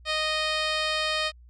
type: tone with low-pass filter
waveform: 10% pulse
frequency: 620 Hz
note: D#5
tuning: 6 cents flat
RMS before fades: -27 dBFS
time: 0.05-1.32 s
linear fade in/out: 50 ms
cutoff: 5400 Hz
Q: 2.3
effects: added 60 Hz sine -48 dBFS peak until 1.49 s